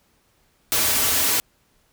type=noise with comb filter; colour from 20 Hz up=white; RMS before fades=-20 dBFS; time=0.72-1.4 s; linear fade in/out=0 ms; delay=5.6 ms; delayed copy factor=-0.75; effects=pink hiss -63 dBFS RMS until 1.92 s